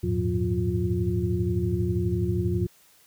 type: tone cluster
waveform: sine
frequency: 83.4 / 101.5 / 113.8 / 179.2 / 352.9 Hz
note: E2 / G#2 / A#2 / F3 / F4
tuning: +21 / -39 / -41 / +45 / +18 cents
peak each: -29 dBFS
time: 0.03-2.67 s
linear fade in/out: 10 ms
effects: white hiss -58 dBFS RMS until 3.06 s